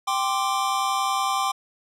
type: chord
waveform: square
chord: G suspended fourth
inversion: none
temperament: just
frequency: 784 / 1045.3 / 1176 Hz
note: G5 / C6 / D6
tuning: 0 / -2 / +2 cents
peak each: -27 dBFS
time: 0.07-1.52 s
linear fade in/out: 10 ms
effects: low-pass 11000 Hz 12 dB/octave